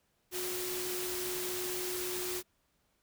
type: tone in noise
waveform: sine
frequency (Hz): 363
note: F#4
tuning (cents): -33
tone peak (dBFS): -38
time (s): 0.31-2.43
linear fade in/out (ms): 50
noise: white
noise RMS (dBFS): -38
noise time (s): 0.31-2.43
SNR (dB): -3
effects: pink hiss -75 dBFS RMS until 3.02 s